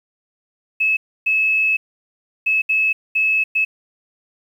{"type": "tone bursts at uneven times", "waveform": "sine", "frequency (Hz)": 2593, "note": "E7", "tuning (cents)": -29, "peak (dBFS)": -14, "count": 6, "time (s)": [[0.8, 0.97], [1.26, 1.77], [2.46, 2.62], [2.69, 2.93], [3.15, 3.44], [3.55, 3.65]], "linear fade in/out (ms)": 10, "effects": ["8-bit"]}